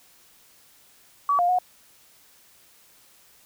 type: tone with pitch steps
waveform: sine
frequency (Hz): 1141 / 704 / 728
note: C#6 / F5 / F#5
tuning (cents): +50 / +14 / -28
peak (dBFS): -18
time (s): 1.29-1.587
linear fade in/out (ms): 2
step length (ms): 99
effects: white hiss -56 dBFS RMS until 3.45 s